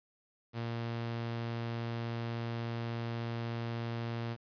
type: tone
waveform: sawtooth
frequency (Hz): 116.54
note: A#2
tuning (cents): 0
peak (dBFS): -31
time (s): 0.53-4.37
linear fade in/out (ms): 50
effects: resampled to 11025 Hz + 10-bit